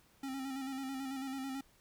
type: tone with vibrato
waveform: square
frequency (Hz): 267.7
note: C4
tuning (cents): +40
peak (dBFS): -39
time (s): 0.23-1.61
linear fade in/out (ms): 5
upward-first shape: square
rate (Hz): 9.1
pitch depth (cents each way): 35
effects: pink hiss -67 dBFS RMS until 1.8 s